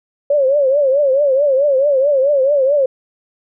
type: tone with vibrato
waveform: sine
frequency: 554.4 Hz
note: C#5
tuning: in tune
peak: -10 dBFS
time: 0.3-2.86 s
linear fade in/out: 5 ms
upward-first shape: triangle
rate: 4.6 Hz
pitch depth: 140 cents each way
effects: none